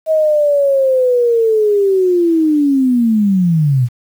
sine linear sweep, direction down, 640 to 116.54 Hz, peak -9 dBFS, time 0.06-3.89 s, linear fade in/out 50 ms, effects 7-bit

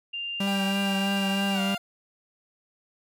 sine tone, 2794 Hz, F7, in tune, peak -30 dBFS, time 0.13-1.77 s, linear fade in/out 10 ms
45% pulse tone with vibrato, 196 Hz, G3, in tune, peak -25 dBFS, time 0.4-1.75 s, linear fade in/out 5 ms, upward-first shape triangle, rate 3.1 Hz, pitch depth 22 cents each way
25% pulse tone with pitch glide, 792 to 701.5 Hz, G5 to F5, +18 to +8 cents, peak -30 dBFS, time 0.47-1.78 s, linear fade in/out 5 ms, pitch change -210 cents, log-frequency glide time 1.53-1.61 s
effects none

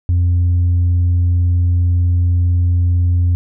sine tone with tanh clipping, 87.8 Hz, F2, 10 cents sharp, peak -11 dBFS, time 0.09-3.35 s, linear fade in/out 0 ms, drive 1 dB, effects none

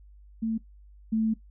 sine tone pair in turn, 223.5 / 220.9 Hz, A3 / A3, +27 / +7 cents, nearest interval unison, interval 20 cents, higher first, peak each -25 / -22 dBFS, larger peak second, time 0.42-0.58 / 1.12-1.34 s, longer second, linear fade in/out 10 ms, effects noise-tail reverb RT60 0.1 s tail -17 dB re dry + added 50 Hz sine -49 dBFS peak until 1.5 s

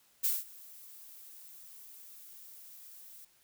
violet noise with ADSR envelope, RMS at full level -28 dBFS, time 0.23-3.25 s, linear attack 19 ms, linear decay 190 ms, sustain -24 dB, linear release 6 ms, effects white hiss -67 dBFS RMS until 3.43 s

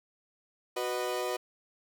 30% pulse chord, B major, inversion second, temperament equal with one note detuned, 370 / 493.9 / 614.4 Hz, F#4 / B4 / D#5, 0 / 0 / -22 cents, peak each -32 / -32 / -34 dBFS, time 0.76-1.37 s, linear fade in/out 10 ms, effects none

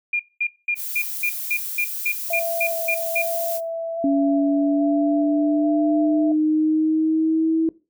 sine tone bursts, 2412 Hz, D7, 46 cents sharp, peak -18 dBFS, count 12, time 0.13-3.22 s, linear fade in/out 5 ms, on 65 ms, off 210 ms
violet noise, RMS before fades -29 dBFS, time 0.75-3.61 s, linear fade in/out 50 ms
sine tone with vibrato, 666 Hz, E5, 18 cents sharp, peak -23 dBFS, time 2.3-6.32 s, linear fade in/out 5 ms, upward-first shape square, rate 1.2 Hz, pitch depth 11 cents each way
sine exponential sweep, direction up, 279.9 to 324.4 Hz, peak -16 dBFS, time 4.04-7.69 s, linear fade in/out 2 ms
effects noise-tail reverb RT60 0.3 s tail -20 dB re dry

